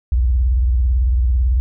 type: tone with vibrato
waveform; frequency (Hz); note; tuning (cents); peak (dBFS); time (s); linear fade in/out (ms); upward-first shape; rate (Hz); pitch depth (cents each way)
sine; 61.74; B1; 0; -12; 0.12-1.6; 0; triangle; 18; 280
effects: none